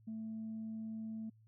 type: tone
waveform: sine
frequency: 220.9 Hz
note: A3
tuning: 7 cents sharp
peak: -39 dBFS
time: 0.07-1.3 s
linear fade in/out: 10 ms
effects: tanh soft clip ceiling -37 dBFS + added 110 Hz sine -62 dBFS peak until 1.47 s